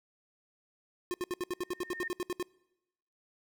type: tone bursts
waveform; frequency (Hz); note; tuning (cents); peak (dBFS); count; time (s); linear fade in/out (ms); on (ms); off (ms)
square; 358.1; F4; +43; -32; 14; 1.11-2.427; 0; 30; 69
type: tone with exponential growth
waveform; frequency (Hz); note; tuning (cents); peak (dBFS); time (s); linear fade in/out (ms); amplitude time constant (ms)
sine; 1829; A#6; -33; -33; 1.52-2.08; 5; 120
effects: noise-tail reverb RT60 1.0 s tail -26 dB re dry